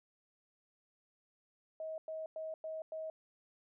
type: tone bursts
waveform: sine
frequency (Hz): 635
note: D#5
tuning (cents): +35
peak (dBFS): -39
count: 5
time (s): 1.8-3.1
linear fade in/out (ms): 2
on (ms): 180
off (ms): 100
effects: none